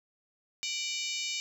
harmonic tone with a mistuned harmonic, 740 Hz, F#5, in tune, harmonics 3 / 4 / 5 / 6 / 7 / 8 / 9 / 10, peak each -38 / -39 / -40 / -41 / -41 / -42 / -43 / -43 dBFS, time 0.63-1.4 s, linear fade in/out 0 ms, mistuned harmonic 3, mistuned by +97 cents, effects 10-bit

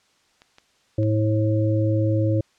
clicks, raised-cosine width 0.2 ms, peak -30 / -29 / -30 dBFS, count 3, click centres 0.419 / 0.584 / 1.031 s
harmonic tone, 108.1 Hz, A2, 30 cents flat, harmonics 1 / 3 / 5, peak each -19 / -24 / -26 dBFS, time 0.98-2.41 s, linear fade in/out 5 ms
effects white hiss -62 dBFS RMS until 2.58 s + low-pass 6000 Hz 12 dB/octave

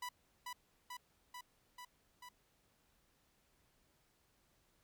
sawtooth tone with echo, 988 Hz, B5, in tune, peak -38 dBFS, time 0.02-0.09 s, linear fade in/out 5 ms, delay 440 ms, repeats 5, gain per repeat -2 dB, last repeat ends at 2.29 s, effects pink hiss -75 dBFS RMS until 4.83 s

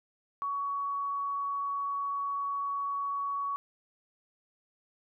sine tone, 1123 Hz, C#6, 22 cents sharp, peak -30 dBFS, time 0.42-3.56 s, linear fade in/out 0 ms, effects none

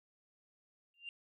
sine tone with exponential growth, 2786 Hz, F7, 5 cents flat, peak -38 dBFS, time 0.94-1.09 s, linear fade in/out 1 ms, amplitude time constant 32 ms, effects tanh soft clip ceiling -35 dBFS

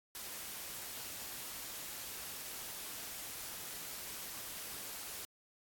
white noise, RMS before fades -45 dBFS, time 0.15-5.25 s, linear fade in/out 0 ms, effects AAC 64 kbps

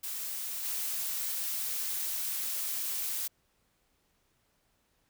blue noise with level steps, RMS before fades -37 / -34 dBFS, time 0.03-3.28 s, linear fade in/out 10 ms, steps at 0.63 s, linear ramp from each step 20 ms, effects pink hiss -73 dBFS RMS until 5.09 s

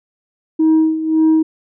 sine tone with tremolo, 317.2 Hz, D#4, 33 cents sharp, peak -6 dBFS, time 0.59-1.43 s, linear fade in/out 10 ms, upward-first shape sine, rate 1.8 Hz, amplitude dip 75%, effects tanh soft clip ceiling -7 dBFS

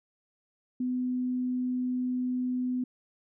sine tone, 251.4 Hz, B3, 31 cents sharp, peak -27 dBFS, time 0.8-2.84 s, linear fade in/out 5 ms, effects none

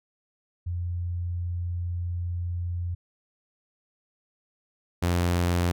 sine / sawtooth tone pair in turn, 87.5 / 87.5 Hz, F2 / F2, +4 / +4 cents, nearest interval unison, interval 0 cents, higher neither, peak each -27 / -18 dBFS, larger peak second, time 0.66-2.95 / 5.02-5.72 s, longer first, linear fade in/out 10 ms, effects none

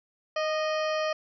harmonic tone with a mistuned harmonic, 622.3 Hz, D#5, in tune, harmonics 1 / 2 / 3 / 4 / 5 / 7 / 8 / 9, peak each -27 / -33 / -37 / -39 / -41 / -44 / -45 / -46 dBFS, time 0.36-1.13 s, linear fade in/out 5 ms, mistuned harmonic 2, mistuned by -24 cents, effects none

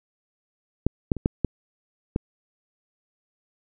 clicks, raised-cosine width 3 ms, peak -6 / -6 / -20 / -7 / -8 / -9 dBFS, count 6, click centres 0.866 / 1.118 / 1.167 / 1.259 / 1.447 / 2.161 s, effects none

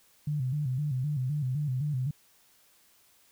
sine tone with vibrato, 138.1 Hz, C#3, 6 cents flat, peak -27 dBFS, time 0.27-2.11 s, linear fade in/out 5 ms, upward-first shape square, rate 3.9 Hz, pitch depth 130 cents each way, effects white hiss -63 dBFS RMS until 3.31 s

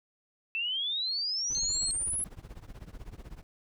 sine exponential sweep, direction up, 2637 to 11080 Hz, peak -29 dBFS, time 0.55-2.24 s, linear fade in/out 0 ms
brown noise with tremolo, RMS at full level -41 dBFS, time 1.5-3.43 s, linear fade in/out 0 ms, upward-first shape triangle, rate 16 Hz, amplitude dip 95%
sine tone, 4270 Hz, C8, 34 cents sharp, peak -32 dBFS, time 1.55-1.91 s, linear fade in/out 0 ms
effects none

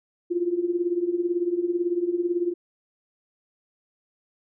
sine tone with tremolo, 349.2 Hz, F4, in tune, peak -18 dBFS, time 0.3-2.54 s, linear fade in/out 20 ms, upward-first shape triangle, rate 18 Hz, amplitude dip 85%, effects none

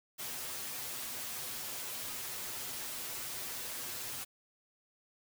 white noise with comb filter, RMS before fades -41 dBFS, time 0.18-4.25 s, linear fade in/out 20 ms, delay 8 ms, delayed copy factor +0.8, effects none

